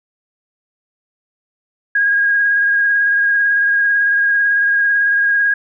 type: tone with vibrato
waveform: sine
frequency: 1636 Hz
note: G#6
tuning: 26 cents flat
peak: -11 dBFS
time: 1.95-5.54 s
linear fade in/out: 5 ms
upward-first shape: sine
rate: 18 Hz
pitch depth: 21 cents each way
effects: none